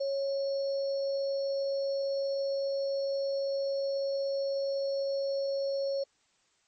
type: tone with sample-and-hold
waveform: sine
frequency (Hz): 551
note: C#5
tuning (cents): -11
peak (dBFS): -28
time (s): 0-6.04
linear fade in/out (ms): 10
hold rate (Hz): 4900
effects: white hiss -70 dBFS RMS until 6.67 s + MP3 32 kbps